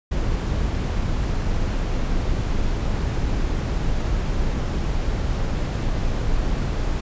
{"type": "noise", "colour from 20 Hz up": "brown", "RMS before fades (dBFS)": -22, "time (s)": [0.11, 7.01], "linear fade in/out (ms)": 10, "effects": ["resampled to 16000 Hz"]}